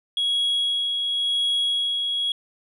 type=tone with tremolo; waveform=sine; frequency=3322 Hz; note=G#7; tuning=in tune; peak=-17 dBFS; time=0.17-2.32 s; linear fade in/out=2 ms; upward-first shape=sine; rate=0.93 Hz; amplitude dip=40%; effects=tanh soft clip ceiling -18 dBFS